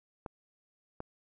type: clicks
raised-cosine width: 1 ms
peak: -25 dBFS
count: 2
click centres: 0.262 / 1.004 s
effects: none